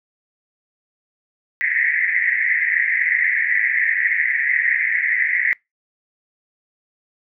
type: band-pass noise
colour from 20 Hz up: white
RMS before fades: -19 dBFS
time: 1.61-5.53 s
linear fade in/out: 0 ms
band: 1800 to 2100 Hz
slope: 96 dB/octave
effects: noise-tail reverb RT60 0.2 s tail -26 dB re dry